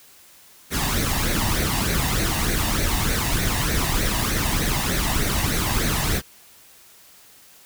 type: noise with flanger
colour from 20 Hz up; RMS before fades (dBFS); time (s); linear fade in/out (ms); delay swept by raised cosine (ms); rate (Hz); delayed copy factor
pink; -22; 0.7-6.22; 50; 0.48 to 1.1; 3.3; +0.6
effects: white hiss -50 dBFS RMS until 7.65 s